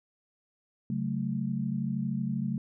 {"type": "chord", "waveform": "sine", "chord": "F# minor", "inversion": "second", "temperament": "equal with one note detuned", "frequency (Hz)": [138.59, 187.25, 220], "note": ["C#3", "F#3", "A3"], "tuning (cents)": [0, 21, 0], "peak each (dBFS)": [-33, -33, -32], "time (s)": [0.9, 2.58], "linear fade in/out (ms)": 2, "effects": []}